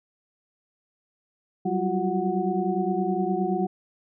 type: tone cluster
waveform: sine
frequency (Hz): 185.2 / 194.8 / 345.9 / 373.6 / 738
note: F#3 / G3 / F4 / F#4 / F#5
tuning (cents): +2 / -11 / -17 / +17 / -5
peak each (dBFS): -29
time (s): 1.65-3.67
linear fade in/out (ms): 10
effects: none